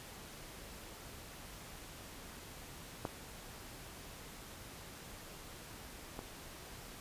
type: clicks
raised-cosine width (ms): 1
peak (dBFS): -22 / -28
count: 2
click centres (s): 3.052 / 6.191
effects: pink hiss -51 dBFS RMS until 7 s + resampled to 32000 Hz